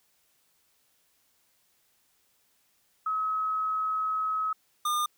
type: tone pair in turn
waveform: sine / square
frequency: 1280 / 1210.4 Hz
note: D#6 / D#6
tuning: +49 / -48 cents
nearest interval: minor second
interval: 97 cents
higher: first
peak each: -26 / -26 dBFS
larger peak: neither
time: 3.06-4.53 / 4.85-5.06 s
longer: first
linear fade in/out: 5 ms
effects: white hiss -69 dBFS RMS until 5.17 s